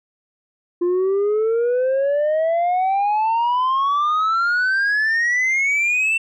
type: exponential sweep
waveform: sine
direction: up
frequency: 346.4 to 2700 Hz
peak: -13 dBFS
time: 0.81-6.18 s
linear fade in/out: 10 ms
effects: tanh soft clip ceiling -15 dBFS